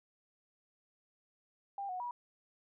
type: tone with pitch steps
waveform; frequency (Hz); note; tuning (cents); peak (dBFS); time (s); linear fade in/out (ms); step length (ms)
sine; 796 / 734 / 968; G5 / F#5 / B5; +26 / -14 / -35; -37; 1.78-2.11; 2; 110
effects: none